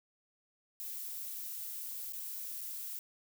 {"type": "noise with dropouts", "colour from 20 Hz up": "violet", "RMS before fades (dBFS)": -42, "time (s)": [0.8, 2.99], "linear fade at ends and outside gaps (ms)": 0, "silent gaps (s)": [[2.123, 2.133], [2.608, 2.614]], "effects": []}